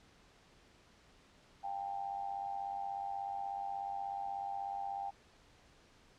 sine tone with amplitude modulation, 794 Hz, G5, 22 cents sharp, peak -34 dBFS, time 1.63-5.11 s, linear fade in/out 20 ms, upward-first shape sine, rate 96.5 Hz, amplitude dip 70%, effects pink hiss -64 dBFS RMS until 6.18 s + low-pass 6000 Hz 12 dB/octave

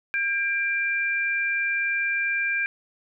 sine tone pair together, 1609 / 2366 Hz, G6 / D7, +45 / +12 cents, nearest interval perfect fifth, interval 667 cents, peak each -25 dBFS, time 0.14-2.66 s, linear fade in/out 0 ms, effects none

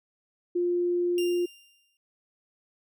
sine tone, 351.6 Hz, F4, 12 cents sharp, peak -23 dBFS, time 0.55-1.46 s, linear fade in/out 10 ms
sawtooth tone with exponential decay, 2794 Hz, F7, in tune, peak -29 dBFS, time 1.18-1.97 s, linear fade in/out 1 ms, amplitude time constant 170 ms
effects none

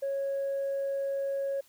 sine tone, 551 Hz, C#5, 11 cents flat, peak -27 dBFS, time 0.02-1.61 s, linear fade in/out 10 ms, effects tanh soft clip ceiling -26 dBFS + white hiss -62 dBFS RMS until 1.68 s

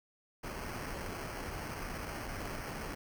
pink noise with sample-and-hold, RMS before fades -41 dBFS, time 0.43-2.95 s, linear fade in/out 10 ms, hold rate 3675 Hz, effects none

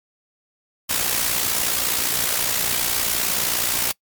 white noise with amplitude modulation, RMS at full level -19 dBFS, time 0.89-3.92 s, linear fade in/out 10 ms, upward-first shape sine, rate 59.4 Hz, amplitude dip 55%, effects noise-tail reverb RT60 0.1 s tail -24 dB re dry + MP3 96 kbps

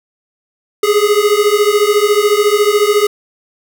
square beating tone pair, 408.6 / 422.6 Hz, G#4 / G#4, -28 / +30 cents, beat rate 14 Hz, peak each -13 dBFS, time 0.83-3.07 s, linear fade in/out 5 ms, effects none

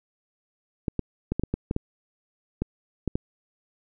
clicks, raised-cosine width 3 ms, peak -12 dBFS, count 11, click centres 0.882 / 0.993 / 1.32 / 1.396 / 1.436 / 1.54 / 1.711 / 1.764 / 2.62 / 3.077 / 3.155 s, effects none

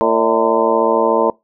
harmonic tone with a mistuned harmonic, 113.5 Hz, A#2, 46 cents flat, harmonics 2 / 3 / 4 / 5 / 6 / 7 / 8 / 9, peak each -23 / -21 / -16 / -18 / -20 / -28 / -18 / -20 dBFS, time 0.01-1.3 s, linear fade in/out 0 ms, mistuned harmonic 6, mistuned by -96 cents, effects noise-tail reverb RT60 0.2 s tail -23 dB re dry

